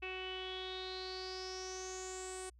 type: tone with low-pass filter sweep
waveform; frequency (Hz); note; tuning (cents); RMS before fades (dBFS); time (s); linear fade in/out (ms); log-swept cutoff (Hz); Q
sawtooth; 373.1; F#4; +14; -44; 0.02-2.5; 10; 2600 to 8700; 9
effects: added 60 Hz sine -59 dBFS peak until 2.59 s